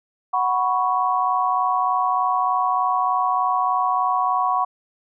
sine chord, F# suspended fourth, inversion none, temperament just, 740 / 986.7 / 1110 Hz, F#5 / B5 / C#6, 0 / -2 / +2 cents, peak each -22 / -23 / -21 dBFS, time 0.33-4.65 s, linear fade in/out 10 ms, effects none

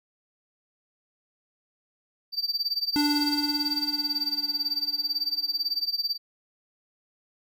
triangle tone with tremolo, 4647 Hz, D8, 19 cents flat, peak -21 dBFS, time 2.32-6.18 s, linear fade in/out 50 ms, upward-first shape sine, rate 18 Hz, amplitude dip 90%
square tone with exponential decay, 293.7 Hz, D4, in tune, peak -22 dBFS, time 2.96-5.86 s, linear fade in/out 0 ms, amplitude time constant 630 ms
effects none

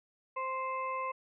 harmonic tone, 523.3 Hz, C5, in tune, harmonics 1 / 2 / 4 / 5, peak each -40 / -34 / -45 / -47 dBFS, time 0.36-1.12 s, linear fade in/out 10 ms, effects none

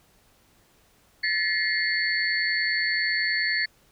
sine tone cluster, 1738 / 1908 / 2119 / 4431 Hz, A6 / A#6 / C7 / C#8, -22 / +40 / +21 / -2 cents, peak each -28 dBFS, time 1.23-3.66 s, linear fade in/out 10 ms, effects pink hiss -61 dBFS RMS until 3.91 s

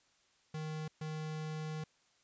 square tone bursts at uneven times, 155.56 Hz, D#3, in tune, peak -39 dBFS, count 2, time 0.54-0.88 / 1.01-1.84 s, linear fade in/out 5 ms, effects white hiss -71 dBFS RMS until 2.23 s + resampled to 16000 Hz

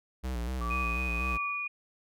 square tone with vibrato, 61.4 Hz, B1, 9 cents flat, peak -32 dBFS, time 0.23-1.38 s, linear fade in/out 20 ms, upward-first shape square, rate 4.1 Hz, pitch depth 75 cents each way
sine tone with tremolo, 1154 Hz, D6, 31 cents flat, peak -32 dBFS, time 0.61-1.67 s, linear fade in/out 5 ms, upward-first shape sine, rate 1.6 Hz, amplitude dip 80%
sine tone with pitch glide, 2489 to 2448 Hz, D#7 to D#7, 0 to -29 cents, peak -32 dBFS, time 0.7-1.68 s, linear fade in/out 10 ms, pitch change -29 cents, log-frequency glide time 1.32-1.4 s
effects none

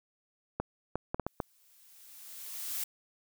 clicks, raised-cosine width 1 ms, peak -17 dBFS, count 6, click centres 0.6 / 0.956 / 1.145 / 1.197 / 1.266 / 1.402 s
blue noise with exponential growth, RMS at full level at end -34 dBFS, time 1.27-2.84 s, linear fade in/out 5 ms, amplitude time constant 340 ms
effects none

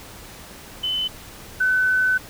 sine tone pair in turn, 3029 / 1511.2 Hz, F#7 / F#6, +40 / +36 cents, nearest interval octave, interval 1204 cents, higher first, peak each -21 / -16 dBFS, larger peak second, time 0.83-1.08 / 1.6-2.18 s, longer second, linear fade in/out 10 ms, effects pink hiss -41 dBFS RMS until 2.29 s

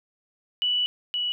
sine tone pair in turn, 2958 / 2941 Hz, F#7 / F#7, -1 / -11 cents, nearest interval unison, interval 10 cents, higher first, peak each -21 / -24 dBFS, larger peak first, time 0.62-0.86 / 1.14-1.32 s, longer first, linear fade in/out 0 ms, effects none

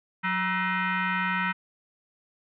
sine tone with frequency modulation, 182.8 Hz, F#3, 21 cents flat, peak -24 dBFS, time 0.23-1.53 s, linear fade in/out 20 ms, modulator 567 Hz, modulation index 3.8, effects none

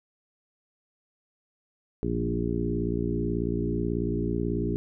harmonic tone with a mistuned harmonic, 58.27 Hz, A#1, in tune, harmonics 1 / 2 / 3 / 4 / 5 / 6 / 7, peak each -33 / -33 / -33 / -33 / -33 / -33 / -33 dBFS, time 2.03-4.76 s, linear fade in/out 0 ms, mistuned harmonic 3, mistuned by -21 cents, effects none

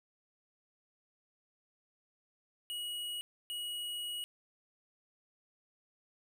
square tone bursts at uneven times, 2907 Hz, F#7, 31 cents flat, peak -38 dBFS, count 2, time 2.7-3.21 / 3.5-4.24 s, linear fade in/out 0 ms, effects none

